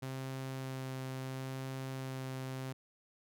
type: tone with vibrato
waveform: sawtooth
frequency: 131.9 Hz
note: C3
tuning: 14 cents sharp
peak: -35 dBFS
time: 0.02-2.73 s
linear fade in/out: 10 ms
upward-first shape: sine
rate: 0.73 Hz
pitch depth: 10 cents each way
effects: none